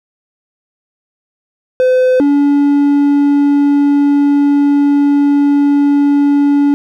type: tone pair in turn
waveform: triangle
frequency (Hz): 510 / 285.7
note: C5 / D4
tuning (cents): -44 / -48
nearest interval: minor seventh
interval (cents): 1004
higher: first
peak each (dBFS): -5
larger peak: neither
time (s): 1.8-2.2 / 2.2-6.74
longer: second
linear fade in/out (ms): 0
effects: none